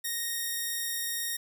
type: tone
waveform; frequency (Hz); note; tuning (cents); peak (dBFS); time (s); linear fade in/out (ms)
5% pulse; 1862; A#6; -2; -20; 0.04-1.37; 10
effects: none